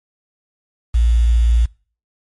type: tone with quantisation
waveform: sine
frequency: 57.8 Hz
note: A#1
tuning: 14 cents flat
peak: -10 dBFS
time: 0.94-1.66 s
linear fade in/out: 10 ms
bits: 6
effects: noise-tail reverb RT60 0.4 s tail -24 dB re dry + MP3 48 kbps